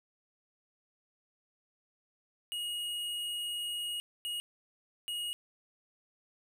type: tone bursts at uneven times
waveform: square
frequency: 2881 Hz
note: F#7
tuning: 47 cents flat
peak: -35 dBFS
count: 3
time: 2.52-4 / 4.25-4.4 / 5.08-5.33 s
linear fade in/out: 0 ms
effects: none